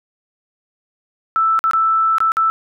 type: tone with dropouts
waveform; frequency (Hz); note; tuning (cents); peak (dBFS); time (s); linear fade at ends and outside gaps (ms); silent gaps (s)
sine; 1321; E6; +3; -12; 1.36-2.5; 0; 1.591-1.64 / 1.711-1.734 / 2.183-2.204 / 2.319-2.369
effects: none